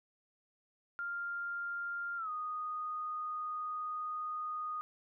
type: tone with pitch glide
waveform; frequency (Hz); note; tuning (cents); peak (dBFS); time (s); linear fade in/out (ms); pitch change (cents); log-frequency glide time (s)
sine; 1397 to 1237.4; F6 to D#6; 0 to -10; -36; 0.99-4.81; 0; -210; 2.17-2.3
effects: none